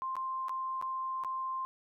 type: tone with dropouts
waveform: sine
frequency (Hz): 1049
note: C6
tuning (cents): +4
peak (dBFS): -33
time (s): 0.02-1.65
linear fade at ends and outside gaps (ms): 0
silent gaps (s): 0.155-0.166 / 0.484-0.494 / 0.814-0.824 / 1.237-1.247
effects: none